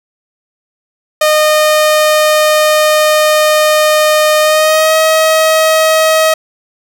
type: tone with pitch glide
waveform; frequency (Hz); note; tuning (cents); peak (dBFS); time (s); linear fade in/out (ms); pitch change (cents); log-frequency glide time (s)
sawtooth; 613 to 634.6; D#5 to D#5; -26 to +34; -3; 1.21-6.34; 5; +60; 4.4-4.95
effects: none